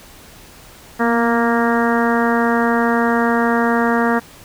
harmonic tone with a mistuned harmonic, 233.1 Hz, A#3, in tune, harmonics 1 / 2 / 3 / 4 / 5 / 6 / 7 / 8, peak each -17 / -20 / -22 / -23 / -24 / -25 / -25 / -26 dBFS, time 0.99-4.2 s, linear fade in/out 20 ms, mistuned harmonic 1, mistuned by +23 cents, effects pink hiss -42 dBFS RMS until 4.44 s

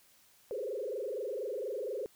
sine tone with frequency modulation, 466.2 Hz, A#4, in tune, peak -34 dBFS, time 0.51-2.06 s, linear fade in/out 0 ms, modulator 24.2 Hz, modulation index 3.1, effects white hiss -64 dBFS RMS until 2.15 s

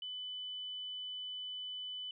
sine tone, 3000 Hz, F#7, 23 cents sharp, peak -40 dBFS, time 0.02-2.11 s, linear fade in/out 2 ms, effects none

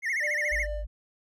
triangle tone with vibrato, 1975.5 Hz, B6, in tune, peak -24 dBFS, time 0.02-0.67 s, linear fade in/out 50 ms, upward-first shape sine, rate 14 Hz, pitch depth 180 cents each way
triangle tone with tremolo, 596 Hz, D5, 25 cents sharp, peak -31 dBFS, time 0.2-0.85 s, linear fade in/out 50 ms, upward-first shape sine, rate 4.4 Hz, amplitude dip 45%
sine tone, 52 Hz, G#1, 3 cents sharp, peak -31 dBFS, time 0.51-0.87 s, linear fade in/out 20 ms
effects none

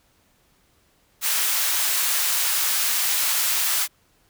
white high-pass noise, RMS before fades -22 dBFS, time 1.21-3.88 s, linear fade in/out 50 ms, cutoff 980 Hz, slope 12 dB/octave, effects pink hiss -62 dBFS RMS until 4.29 s

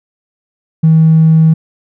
triangle tone with tanh clipping, 160 Hz, D#3, 49 cents sharp, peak -3 dBFS, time 0.83-1.54 s, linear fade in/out 10 ms, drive 1 dB, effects none

